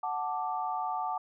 sine chord, D major, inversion first, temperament equal, 740 / 880 / 1174.7 Hz, F#5 / A5 / D6, 0 / 0 / 0 cents, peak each -34 / -34 / -36 dBFS, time 0.03-1.18 s, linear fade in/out 5 ms, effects none

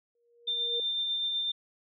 sine tone with exponential growth, 472.8 Hz, A#4, 24 cents sharp, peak -33 dBFS, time 0.15-0.8 s, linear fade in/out 2 ms, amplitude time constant 140 ms
sine tone with tremolo, 3588 Hz, A7, 33 cents sharp, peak -27 dBFS, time 0.47-1.52 s, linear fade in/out 10 ms, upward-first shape sine, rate 8 Hz, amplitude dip 25%
effects none

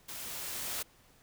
white noise with level ramp, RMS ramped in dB -43 to -36 dBFS, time 0.08-0.83 s, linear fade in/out 10 ms, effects pink hiss -63 dBFS RMS until 1.22 s

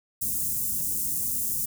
white band-stop noise, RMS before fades -28 dBFS, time 0.21-1.66 s, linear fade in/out 10 ms, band 250 to 7500 Hz, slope 24 dB/octave, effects none

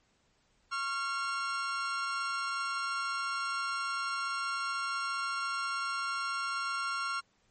40% pulse tone pair together, 1094.2 / 1380 Hz, C#6 / F6, -23 / -21 cents, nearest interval major third, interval 402 cents, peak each -37 / -32 dBFS, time 0.71-7.21 s, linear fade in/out 20 ms, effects pink hiss -71 dBFS RMS until 7.5 s + MP3 32 kbps

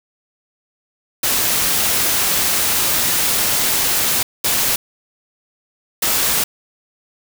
white noise bursts at uneven times, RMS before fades -17 dBFS, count 3, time 1.23-4.23 / 4.44-4.76 / 6.02-6.44 s, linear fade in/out 5 ms, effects none

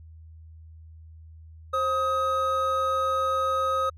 triangle tone pair together, 530.6 / 1262 Hz, C5 / D#6, +24 / +24 cents, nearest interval octave + minor third, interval 1500 cents, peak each -26 / -22 dBFS, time 1.73-3.9 s, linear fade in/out 10 ms, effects added 80 Hz sine -44 dBFS peak until 3.97 s

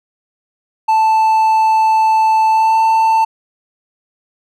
triangle tone with pitch glide, 880 to 890.7 Hz, A5 to A5, 0 to +21 cents, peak -7 dBFS, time 0.88-3.25 s, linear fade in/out 10 ms, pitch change +21 cents, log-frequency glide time 2.5-2.79 s, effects none

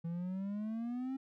triangle exponential sweep, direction up, 164.81 to 270 Hz, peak -34 dBFS, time 0.04-1.17 s, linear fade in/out 10 ms, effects none

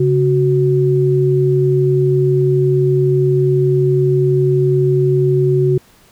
sine tone pair together, 138.03 / 370 Hz, C#3 / F#4, -7 / 0 cents, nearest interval octave + perfect fourth, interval 1707 cents, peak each -13 dBFS, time 0-5.78 s, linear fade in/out 5 ms, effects pink hiss -49 dBFS RMS until 6.11 s

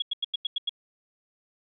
sine tone bursts, 3330 Hz, G#7, 4 cents sharp, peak -24 dBFS, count 7, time 0-0.694 s, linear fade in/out 5 ms, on 22 ms, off 90 ms, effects none

